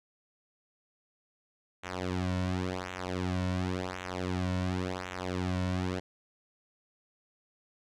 sawtooth tone with flanger, 91.6 Hz, F#2, 17 cents flat, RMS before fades -33 dBFS, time 1.83-6 s, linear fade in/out 10 ms, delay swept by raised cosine 0.2 to 2.5 ms, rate 0.92 Hz, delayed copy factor -0.9, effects low-pass 6000 Hz 12 dB/octave

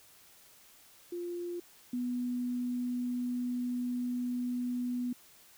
sine tone pair in turn, 349.2 / 246.2 Hz, F4 / B3, 0 / -5 cents, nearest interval tritone, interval 605 cents, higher first, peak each -35 / -31 dBFS, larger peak second, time 1.12-1.6 / 1.93-5.13 s, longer second, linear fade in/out 5 ms, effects white hiss -59 dBFS RMS until 5.57 s

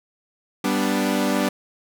sawtooth chord, G major, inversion none, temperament equal, 196 / 246.9 / 293.7 Hz, G3 / B3 / D4, 0 / 0 / 0 cents, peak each -20 dBFS, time 0.64-1.49 s, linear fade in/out 5 ms, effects none

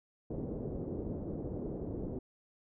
white low-pass noise, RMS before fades -39 dBFS, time 0.3-2.19 s, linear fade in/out 5 ms, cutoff 440 Hz, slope 24 dB/octave, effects none

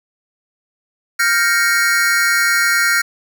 square chord, G half-diminished seventh, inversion third, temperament equal, 1396.9 / 1568 / 1864.7 / 2217 Hz, F6 / G6 / Bb6 / Db7, 0 / 0 / 0 / 0 cents, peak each -17 / -21 / -18 / -22 dBFS, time 1.19-3.02 s, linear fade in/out 10 ms, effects none

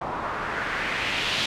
white noise with low-pass filter sweep, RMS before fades -28 dBFS, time 0.01-1.46 s, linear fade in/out 5 ms, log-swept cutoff 920 to 3600 Hz, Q 2, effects none

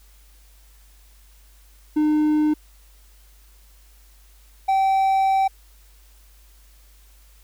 triangle tone pair in turn, 303.9 / 772.9 Hz, D#4 / G5, -41 / -25 cents, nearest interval octave + major third, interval 1616 cents, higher second, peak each -14 dBFS, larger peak neither, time 1.96-2.54 / 4.68-5.48 s, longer second, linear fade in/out 10 ms, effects added 50 Hz sine -49 dBFS peak until 7.43 s + white hiss -57 dBFS RMS until 7.43 s

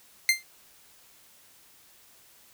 sawtooth tone with exponential decay, 2093 Hz, C7, in tune, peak -12 dBFS, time 0.29-0.43 s, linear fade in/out 1 ms, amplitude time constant 30 ms, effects white hiss -57 dBFS RMS until 2.53 s

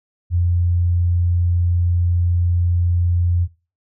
sine tone, 87.31 Hz, F2, in tune, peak -14 dBFS, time 0.3-3.48 s, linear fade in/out 50 ms, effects noise-tail reverb RT60 0.3 s tail -17 dB re dry

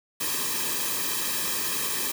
white noise with comb filter, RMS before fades -28 dBFS, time 0.2-2.12 s, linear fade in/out 10 ms, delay 1.4 ms, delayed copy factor -0.95, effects none

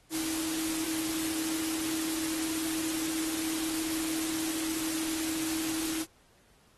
sine tone in noise, 320.4 Hz, E4, 49 cents flat, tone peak -32 dBFS, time 0.1-6.06 s, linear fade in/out 50 ms, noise white, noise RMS -35 dBFS, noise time 0.1-6.06 s, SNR 0 dB, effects pink hiss -64 dBFS RMS until 6.77 s + AAC 32 kbps

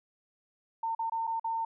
sine tone with dropouts, 907 Hz, A#5, 48 cents flat, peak -29 dBFS, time 0.83-1.65 s, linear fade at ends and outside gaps 5 ms, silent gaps 0.95-0.991 / 1.098-1.12 / 1.27-1.274 / 1.397-1.443 s, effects none

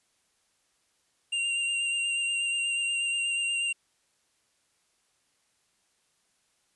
square tone with vibrato, 2778 Hz, F7, 10 cents flat, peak -27 dBFS, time 1.32-3.73 s, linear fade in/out 10 ms, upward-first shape triangle, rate 8.3 Hz, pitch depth 21 cents each way, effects white hiss -71 dBFS RMS until 6.75 s + resampled to 24000 Hz

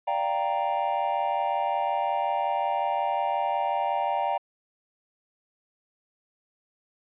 triangle chord, G minor seventh, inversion second, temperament equal, 587.3 / 698.5 / 784 / 932.3 Hz, D5 / F5 / G5 / Bb5, 0 / 0 / 0 / 0 cents, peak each -30 / -29 / -26 / -27 dBFS, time 0.07-4.38 s, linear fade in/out 10 ms, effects resampled to 8000 Hz

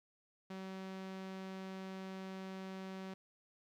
sawtooth tone, 190 Hz, F#3, 46 cents sharp, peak -40 dBFS, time 0.5-3.14 s, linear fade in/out 5 ms, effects low-pass 5000 Hz 12 dB/octave + 13-bit

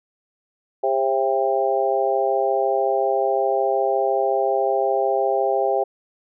harmonic tone with a mistuned harmonic, 133.8 Hz, C3, 39 cents sharp, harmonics 3 / 4 / 5 / 6, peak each -23 / -23 / -23 / -23 dBFS, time 0.83-5.84 s, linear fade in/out 10 ms, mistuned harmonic 6, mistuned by -18 cents, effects none

